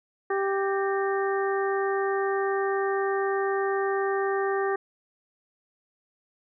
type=harmonic tone with a mistuned harmonic; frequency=392 Hz; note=G4; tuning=in tune; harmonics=1 / 2 / 3 / 4 / 5; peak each=-25 / -31 / -33 / -37 / -35 dBFS; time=0.3-4.76 s; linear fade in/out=5 ms; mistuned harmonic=5; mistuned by=-110 cents; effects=none